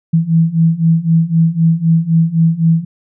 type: beating tone pair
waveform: sine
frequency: 162.1 / 166 Hz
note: E3 / E3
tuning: -29 / +12 cents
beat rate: 3.9 Hz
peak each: -13 / -11 dBFS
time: 0.13-2.85 s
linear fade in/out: 10 ms
effects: none